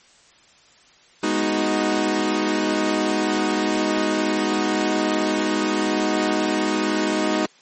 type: chord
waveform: sawtooth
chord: G# minor seventh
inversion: none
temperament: equal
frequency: 207.7 / 246.9 / 311.1 / 370 Hz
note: G#3 / B3 / D#4 / F#4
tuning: 0 / 0 / 0 / 0 cents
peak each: -22 / -24 / -18 / -22 dBFS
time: 1.23-7.46 s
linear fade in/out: 5 ms
effects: white hiss -53 dBFS RMS until 7.61 s + MP3 32 kbps